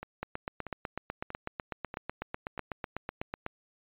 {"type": "two click trains", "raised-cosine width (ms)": 0.5, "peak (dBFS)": [-24, -19], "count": [6, 27], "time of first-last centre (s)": [[0.03, 3.215], [0.23, 3.464]], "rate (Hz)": [1.57, 8.04], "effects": ["resampled to 8000 Hz"]}